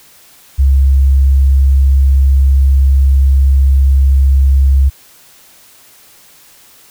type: tone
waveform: sine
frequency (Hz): 67.7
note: C#2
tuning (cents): -40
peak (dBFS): -5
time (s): 0.58-4.9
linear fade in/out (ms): 20
effects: white hiss -43 dBFS RMS until 6.9 s